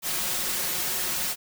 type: noise with comb filter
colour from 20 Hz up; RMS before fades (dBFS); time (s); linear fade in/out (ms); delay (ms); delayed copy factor
white; -28; 0.02-1.36; 50; 5.5; +0.8
effects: none